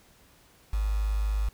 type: tone with quantisation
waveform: sine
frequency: 52.1 Hz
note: G#1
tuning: 6 cents sharp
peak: -24 dBFS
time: 0.73-1.49 s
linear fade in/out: 5 ms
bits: 7
effects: pink hiss -59 dBFS RMS until 1.53 s